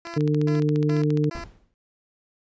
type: tone bursts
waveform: 10% pulse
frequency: 338.2 Hz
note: E4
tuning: 44 cents sharp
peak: -26 dBFS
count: 4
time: 0.05-1.44 s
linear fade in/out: 2 ms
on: 130 ms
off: 290 ms
type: click train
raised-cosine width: 0.2 ms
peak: -20 dBFS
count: 18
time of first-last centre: 0.07-1.242 s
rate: 14.5 Hz
type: harmonic tone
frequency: 150 Hz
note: D3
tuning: 37 cents sharp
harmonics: 1 / 2 / 3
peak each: -21 / -24 / -26 dBFS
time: 0.16-1.3 s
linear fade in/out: 10 ms
type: noise with exponential decay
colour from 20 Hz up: brown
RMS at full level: -32 dBFS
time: 1.35-1.74 s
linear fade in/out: 0 ms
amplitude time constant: 84 ms
effects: resampled to 16000 Hz